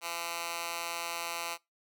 10% pulse tone with high-pass filter, 169.4 Hz, E3, 48 cents sharp, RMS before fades -37 dBFS, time 0.01-1.58 s, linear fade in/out 50 ms, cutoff 1200 Hz, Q 0.68, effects noise-tail reverb RT60 0.2 s tail -23 dB re dry

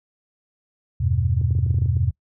sine chord, E minor, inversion none, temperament equal with one note detuned, 82.41 / 98 / 124.83 Hz, E2 / G2 / B2, 0 / 0 / +19 cents, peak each -22 dBFS, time 1-2.11 s, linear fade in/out 10 ms
clicks, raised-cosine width 3 ms, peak -24 dBFS, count 11, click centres 1.414 / 1.508 / 1.552 / 1.589 / 1.664 / 1.707 / 1.744 / 1.786 / 1.82 / 1.859 / 1.968 s
effects noise-tail reverb RT60 0.1 s tail -24 dB re dry

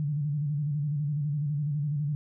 sine tone with vibrato, 146.83 Hz, D3, in tune, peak -26 dBFS, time 0-2.15 s, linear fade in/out 0 ms, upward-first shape square, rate 12 Hz, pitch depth 64 cents each way, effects none

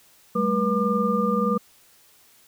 sine tone cluster, 194.7 / 216 / 483.8 / 1200 Hz, G3 / A3 / B4 / D6, -12 / -32 / -36 / +37 cents, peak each -25 dBFS, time 0.35-1.58 s, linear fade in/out 10 ms, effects white hiss -56 dBFS RMS until 2.47 s

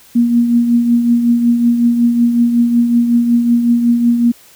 sine tone with tremolo, 237.2 Hz, A#3, 30 cents sharp, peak -6 dBFS, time 0.15-4.32 s, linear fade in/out 10 ms, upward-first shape triangle, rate 5.4 Hz, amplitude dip 55%, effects white hiss -44 dBFS RMS until 4.55 s

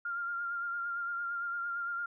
sine tone with vibrato, 1396 Hz, F6, 1 cent flat, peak -33 dBFS, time 0.05-2.06 s, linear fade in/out 5 ms, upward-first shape sine, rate 8.8 Hz, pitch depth 26 cents each way, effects none

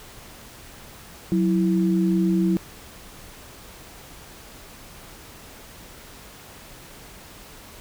sine tone pair together, 185 / 329.6 Hz, F#3 / E4, 0 / 0 cents, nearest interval minor seventh, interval 1000 cents, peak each -19 / -22 dBFS, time 1.32-2.57 s, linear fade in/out 0 ms, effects pink hiss -44 dBFS RMS until 7.8 s

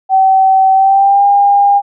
sine tone with pitch glide, 766 to 805.5 Hz, G5 to G5, -40 to +47 cents, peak -5 dBFS, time 0.09-1.82 s, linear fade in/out 50 ms, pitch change +87 cents, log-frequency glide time 0.73-1.25 s, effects none

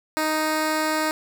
10% pulse tone, 311.1 Hz, D#4, in tune, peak -13 dBFS, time 0.17-1.11 s, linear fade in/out 0 ms, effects none

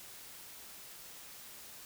silence, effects white hiss -51 dBFS RMS until 1.85 s

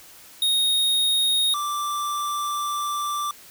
square tone pair in turn, 3729 / 1174.6 Hz, A#7 / D6, 0 / 0 cents, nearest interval octave + minor sixth, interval 2000 cents, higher first, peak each -19 / -25 dBFS, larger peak first, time 0.42-1.54 / 1.54-3.31 s, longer second, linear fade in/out 2 ms, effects white hiss -47 dBFS RMS until 3.5 s

